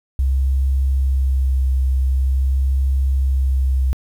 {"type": "tone with vibrato", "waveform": "sine", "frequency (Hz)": 66.4, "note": "C2", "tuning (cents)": 26, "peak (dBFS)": -13, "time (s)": [0.19, 3.93], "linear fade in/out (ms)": 0, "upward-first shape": "sine", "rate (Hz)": 0.46, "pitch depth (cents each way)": 19, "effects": ["tanh soft clip ceiling -9 dBFS", "8-bit"]}